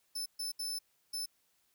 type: tone bursts at uneven times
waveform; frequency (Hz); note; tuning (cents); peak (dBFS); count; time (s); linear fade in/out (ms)
sawtooth; 5270; E8; -1; -33; 4; 0.15-0.26 / 0.39-0.52 / 0.59-0.79 / 1.13-1.26; 10
effects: white hiss -74 dBFS RMS until 1.74 s